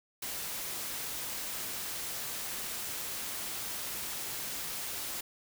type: noise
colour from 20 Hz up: white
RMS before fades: -38 dBFS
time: 0.22-5.21 s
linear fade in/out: 5 ms
effects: none